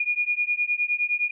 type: beating tone pair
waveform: sine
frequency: 2434 / 2443.7 Hz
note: D#7 / D#7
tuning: -39 / -32 cents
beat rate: 9.7 Hz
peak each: -25 dBFS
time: 0-1.31 s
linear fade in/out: 5 ms
effects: none